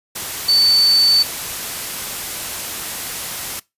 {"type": "tone in noise", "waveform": "sine", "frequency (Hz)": 4524, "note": "C#8", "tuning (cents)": 34, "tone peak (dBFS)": -11, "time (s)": [0.48, 1.23], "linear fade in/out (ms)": 10, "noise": "white", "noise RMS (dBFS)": -26, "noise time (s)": [0.15, 3.6], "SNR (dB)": 12, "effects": ["noise-tail reverb RT60 0.2 s tail -21 dB re dry", "resampled to 32000 Hz"]}